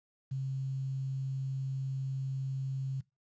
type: tone with quantisation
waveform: sine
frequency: 133.9 Hz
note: C3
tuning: 40 cents sharp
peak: -32 dBFS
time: 0.31-3.01 s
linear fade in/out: 10 ms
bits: 10
effects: noise-tail reverb RT60 0.2 s tail -20 dB re dry + resampled to 16000 Hz